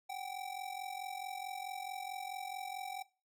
square ring-modulated tone, 770 Hz, G5, 31 cents flat, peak -38 dBFS, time 0.09-3.03 s, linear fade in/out 10 ms, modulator 22.3 Hz, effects noise-tail reverb RT60 0.3 s tail -19 dB re dry

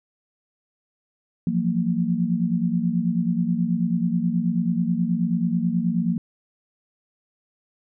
sine tone cluster, 171.2 / 180.5 / 231 Hz, F3 / F#3 / A#3, -34 / -43 / -16 cents, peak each -24 dBFS, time 1.47-6.18 s, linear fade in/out 2 ms, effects none

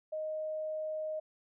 sine tone, 622.3 Hz, D#5, in tune, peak -34 dBFS, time 0.12-1.2 s, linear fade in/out 10 ms, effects none

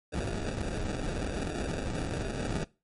pink noise with sample-and-hold, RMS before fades -33 dBFS, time 0.12-2.65 s, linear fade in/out 20 ms, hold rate 1050 Hz, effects noise-tail reverb RT60 0.3 s tail -22 dB re dry + MP3 48 kbps

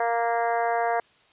harmonic tone with a mistuned harmonic, 233.1 Hz, A#3, in tune, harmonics 2 / 3 / 4 / 5 / 6 / 7 / 8 / 9, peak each -29 / -24 / -30 / -35 / -38 / -34 / -39 / -41 dBFS, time 0-1 s, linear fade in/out 2 ms, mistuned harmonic 9, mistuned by -23 cents, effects white hiss -59 dBFS RMS until 1.32 s + resampled to 8000 Hz

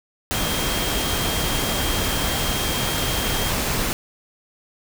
sine tone in noise, 3213 Hz, G7, 42 cents sharp, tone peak -30 dBFS, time 0.34-3.5 s, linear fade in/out 0 ms, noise pink, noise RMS -23 dBFS, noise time 0.31-3.93 s, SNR -10 dB, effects none

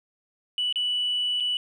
sine tone with dropouts, 2960 Hz, F#7, in tune, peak -22 dBFS, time 0.58-1.57 s, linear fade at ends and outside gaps 1 ms, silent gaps 0.726-0.758 / 1.401-1.405 s, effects tanh soft clip ceiling -19 dBFS

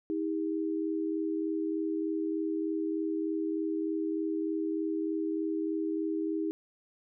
sine tone pair together, 318.6 / 401.9 Hz, D#4 / G4, +41 / +43 cents, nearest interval major third, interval 402 cents, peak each -30 / -35 dBFS, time 0.1-6.51 s, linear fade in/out 0 ms, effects none

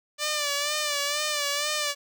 5% pulse tone with vibrato, 587.3 Hz, D5, in tune, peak -14 dBFS, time 0.18-1.95 s, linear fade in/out 50 ms, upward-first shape sine, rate 2.1 Hz, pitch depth 56 cents each way, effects none

